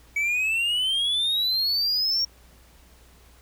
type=exponential sweep; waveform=triangle; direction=up; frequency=2266 to 5588 Hz; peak=-20 dBFS; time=0.16-2.25 s; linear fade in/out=5 ms; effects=added 60 Hz sine -53 dBFS peak until 3.41 s + pink hiss -56 dBFS RMS until 3.41 s